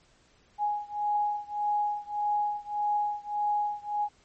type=beating tone pair; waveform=sine; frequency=830.6 / 832.3 Hz; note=G#5 / G#5; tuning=0 / +4 cents; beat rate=1.7 Hz; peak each=-29 / -30 dBFS; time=0.58-4.09 s; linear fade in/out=50 ms; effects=pink hiss -63 dBFS RMS until 4.24 s + MP3 32 kbps